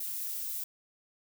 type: noise with amplitude modulation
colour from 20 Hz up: violet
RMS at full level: -35 dBFS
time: 0-0.64 s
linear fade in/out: 5 ms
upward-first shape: sine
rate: 161 Hz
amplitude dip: 30%
effects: none